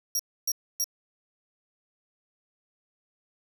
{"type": "tone bursts", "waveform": "sawtooth", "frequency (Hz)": 5650, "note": "F8", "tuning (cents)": 19, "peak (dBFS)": -22, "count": 3, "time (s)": [0.15, 0.842], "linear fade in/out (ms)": 2, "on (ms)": 44, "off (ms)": 280, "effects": []}